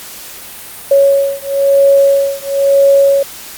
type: beating tone pair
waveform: sine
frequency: 554.4 / 555.4 Hz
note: C#5 / C#5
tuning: 0 / +3 cents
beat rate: 1 Hz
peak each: -10 dBFS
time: 0.91-3.23 s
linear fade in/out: 5 ms
effects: white hiss -30 dBFS RMS until 3.57 s + Opus 48 kbps